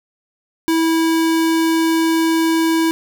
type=tone; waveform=square; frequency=326.2 Hz; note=E4; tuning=18 cents flat; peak=-14 dBFS; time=0.68-2.91 s; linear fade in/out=0 ms; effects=none